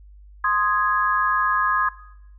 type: chord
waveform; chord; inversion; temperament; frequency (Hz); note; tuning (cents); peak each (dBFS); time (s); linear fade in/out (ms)
sine; Ab major; first; equal; 1046.5 / 1244.5 / 1661.2; C6 / Eb6 / Ab6; 0 / 0 / 0; -22; 0.44-1.89; 5
effects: noise-tail reverb RT60 0.8 s tail -18 dB re dry + added 50 Hz sine -43 dBFS peak until 2.38 s